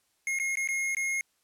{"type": "tone with dropouts", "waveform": "square", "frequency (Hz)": 2151, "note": "C7", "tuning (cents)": 47, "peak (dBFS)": -28, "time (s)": [0.27, 1.21], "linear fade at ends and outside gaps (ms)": 1, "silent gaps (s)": [[0.388, 0.398], [0.555, 0.571], [0.675, 0.687], [0.949, 0.968]], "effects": ["white hiss -72 dBFS RMS until 1.43 s", "low-pass 12000 Hz 12 dB/octave"]}